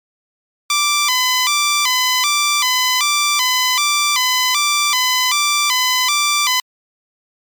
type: tone with vibrato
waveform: 10% pulse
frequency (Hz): 1089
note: C#6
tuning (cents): -31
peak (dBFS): -5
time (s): 0.7-6.6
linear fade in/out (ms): 2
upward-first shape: square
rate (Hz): 1.3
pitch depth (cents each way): 130
effects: MP3 96 kbps